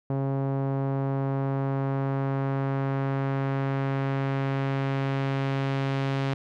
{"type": "tone with low-pass filter sweep", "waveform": "sawtooth", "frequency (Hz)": 136.3, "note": "C#3", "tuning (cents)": -29, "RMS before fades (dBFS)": -27, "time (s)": [0.1, 6.34], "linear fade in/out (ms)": 2, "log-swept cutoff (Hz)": [750, 3500], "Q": 0.93, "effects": []}